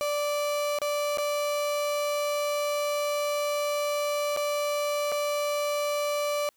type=tone with dropouts; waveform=35% pulse; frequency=585 Hz; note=D5; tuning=7 cents flat; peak=-24 dBFS; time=0.01-6.49 s; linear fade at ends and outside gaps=0 ms; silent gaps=0.787-0.817 / 1.173-1.183 / 4.364-4.372 / 5.118-5.122 s; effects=white hiss -69 dBFS RMS until 6.56 s